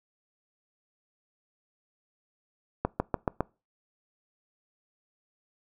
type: accelerating click train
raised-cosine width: 1 ms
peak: -11 dBFS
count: 5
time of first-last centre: 2.85-3.406 s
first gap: 150 ms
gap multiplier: 0.95
effects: noise-tail reverb RT60 0.3 s tail -24 dB re dry